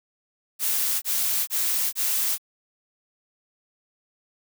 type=noise bursts; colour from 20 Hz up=blue; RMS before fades=-24 dBFS; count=4; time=0.59-2.382 s; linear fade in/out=50 ms; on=430 ms; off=24 ms; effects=none

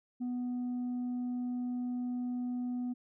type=tone; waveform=sine; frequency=246.9 Hz; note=B3; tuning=in tune; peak=-30 dBFS; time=0.2-2.94 s; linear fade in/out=20 ms; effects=tanh soft clip ceiling -32 dBFS

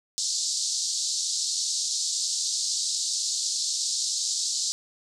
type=band-pass noise; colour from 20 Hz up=pink; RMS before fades=-28 dBFS; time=0.18-4.72 s; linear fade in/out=0 ms; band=4100 to 8100 Hz; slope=48 dB/octave; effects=none

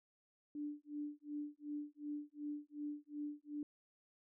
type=tone with tremolo; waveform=sine; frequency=294.6 Hz; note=D4; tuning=6 cents sharp; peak=-39 dBFS; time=0.55-3.63 s; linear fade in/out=2 ms; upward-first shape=sine; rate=2.7 Hz; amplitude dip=100%; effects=none

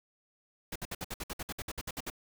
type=noise bursts; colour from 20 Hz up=pink; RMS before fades=-38 dBFS; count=15; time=0.72-2.101 s; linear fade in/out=5 ms; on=37 ms; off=59 ms; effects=none

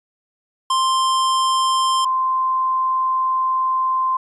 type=tone pair in turn; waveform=square / sine; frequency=1050 / 1041.5 Hz; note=C6 / C6; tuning=+6 / -8 cents; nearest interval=unison; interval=14 cents; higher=first; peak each=-16 dBFS; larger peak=neither; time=0.7-2.05 / 2.05-4.17 s; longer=second; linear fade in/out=5 ms; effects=resampled to 24000 Hz

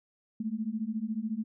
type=beating tone pair; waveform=sine; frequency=211.4 / 225.4 Hz; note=G#3 / A3; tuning=+31 / +42 cents; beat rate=14 Hz; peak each=-34 / -33 dBFS; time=0.4-1.44 s; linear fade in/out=5 ms; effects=none

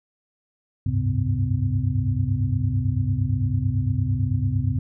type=tone cluster; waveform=sine; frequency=71 / 95.6 / 104.5 / 132 / 253.1 Hz; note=C#2 / G2 / G#2 / C3 / B3; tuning=+42 / -43 / +11 / +16 / +43 cents; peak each=-31 / -25 / -24 / -25 / -31 dBFS; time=0.86-4.79 s; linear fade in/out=5 ms; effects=none

